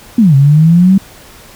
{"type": "exponential two-way sweep", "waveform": "sine", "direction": "down then up", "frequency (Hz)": [249.1, 134, 196.8], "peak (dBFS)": -3, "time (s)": [0.18, 0.98], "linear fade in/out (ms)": 5, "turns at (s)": 0.35, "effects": ["pink hiss -37 dBFS RMS until 1.55 s"]}